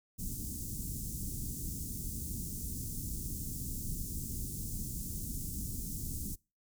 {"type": "band-stop noise", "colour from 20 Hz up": "pink", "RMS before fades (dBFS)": -39, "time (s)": [0.18, 6.36], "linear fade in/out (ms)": 20, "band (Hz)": [260, 6800], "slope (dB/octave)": 24, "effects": ["noise-tail reverb RT60 0.3 s tail -25 dB re dry"]}